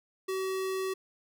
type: tone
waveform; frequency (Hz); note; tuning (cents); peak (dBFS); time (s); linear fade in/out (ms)
square; 379.7; F#4; +45; -31; 0.28-0.94; 10
effects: none